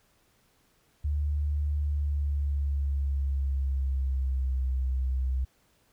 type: tone with pitch glide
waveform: sine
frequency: 73.42 to 64.66 Hz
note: D2 to C2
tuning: 0 to -20 cents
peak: -25 dBFS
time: 1.04-5.45 s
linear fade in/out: 10 ms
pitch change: -220 cents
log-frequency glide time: 1.78-4.65 s
effects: pink hiss -67 dBFS RMS until 5.92 s